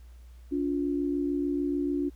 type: tone pair together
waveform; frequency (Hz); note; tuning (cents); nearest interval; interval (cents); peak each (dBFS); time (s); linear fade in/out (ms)
sine; 285 / 351.8; C#4 / F4; +48 / +13; major third; 365; -27 / -31; 0.51-2.1; 20
effects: added 60 Hz sine -46 dBFS peak until 2.15 s + pink hiss -65 dBFS RMS until 2.15 s